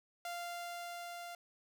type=tone with level ramp; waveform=sawtooth; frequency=695 Hz; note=F5; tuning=9 cents flat; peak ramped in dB=-36 to -41 dBFS; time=0.25-1.35 s; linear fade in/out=2 ms; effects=none